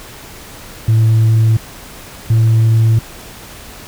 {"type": "tone pair in turn", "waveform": "sine", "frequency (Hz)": [111.4, 112.3], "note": ["A2", "A2"], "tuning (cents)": [22, 36], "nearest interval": "unison", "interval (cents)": 14, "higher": "second", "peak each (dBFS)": -5, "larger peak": "neither", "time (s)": [[0.88, 1.57], [2.3, 2.99]], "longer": "neither", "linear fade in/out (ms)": 5, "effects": ["tanh soft clip ceiling -6 dBFS", "pink hiss -34 dBFS RMS until 3.87 s"]}